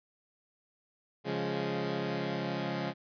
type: chord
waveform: 15% pulse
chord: Db major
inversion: none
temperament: equal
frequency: 138.59 / 174.61 / 207.7 Hz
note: Db3 / F3 / Ab3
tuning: 0 / 0 / 0 cents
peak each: -30 dBFS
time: 1.24-2.94 s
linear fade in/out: 50 ms
effects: resampled to 11025 Hz